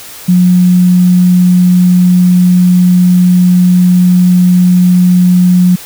sine tone, 180 Hz, F#3, 47 cents flat, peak -3 dBFS, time 0.28-5.76 s, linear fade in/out 10 ms, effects white hiss -29 dBFS RMS until 5.85 s

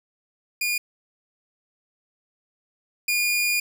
sawtooth tone pair in turn, 2430 / 2430 Hz, D#7 / D#7, -42 / -42 cents, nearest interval unison, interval 0 cents, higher neither, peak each -19 / -17 dBFS, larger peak second, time 0.61-0.78 / 3.08-3.6 s, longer second, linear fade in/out 5 ms, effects none

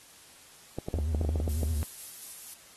clicks, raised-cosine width 2 ms, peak -19 dBFS, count 12, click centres 0.786 / 0.885 / 0.941 / 0.987 / 1.148 / 1.213 / 1.249 / 1.291 / 1.358 / 1.401 / 1.478 / 1.632 s
triangle tone with vibrato, 77.1 Hz, D#2, 15 cents flat, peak -25 dBFS, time 0.94-1.83 s, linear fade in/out 0 ms, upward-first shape sine, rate 8.1 Hz, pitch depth 110 cents each way
violet noise with tremolo, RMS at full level -39 dBFS, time 1.49-2.54 s, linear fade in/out 5 ms, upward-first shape square, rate 4.1 Hz, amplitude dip 25%
effects white hiss -54 dBFS RMS until 2.76 s + AAC 32 kbps

